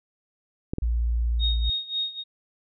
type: clicks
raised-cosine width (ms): 3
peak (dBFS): -15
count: 2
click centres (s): 0.735 / 0.784
type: tone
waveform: sine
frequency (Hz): 58.27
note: A#1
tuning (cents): 0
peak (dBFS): -21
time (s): 0.82-1.7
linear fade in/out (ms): 5
type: tone with tremolo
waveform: sine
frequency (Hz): 3729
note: A#7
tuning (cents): 0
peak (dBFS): -23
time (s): 1.39-2.24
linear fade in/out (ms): 50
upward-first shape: sine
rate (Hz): 3.7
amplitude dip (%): 85
effects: none